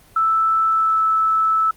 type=tone with pitch glide; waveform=sine; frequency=1318.5 to 1310.1 Hz; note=E6 to E6; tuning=0 to -11 cents; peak=-14 dBFS; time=0.16-1.71 s; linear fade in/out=5 ms; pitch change=-11 cents; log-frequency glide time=0.69-1.02 s; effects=pink hiss -50 dBFS RMS until 1.76 s + Opus 24 kbps